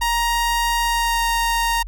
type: tone with pitch glide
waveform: sawtooth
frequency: 938 to 929.4 Hz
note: A#5 to A#5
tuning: +11 to -5 cents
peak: -14 dBFS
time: 0.01-1.83 s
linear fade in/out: 10 ms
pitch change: -16 cents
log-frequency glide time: 0.81-1.24 s
effects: added 44 Hz sine -29 dBFS peak until 1.87 s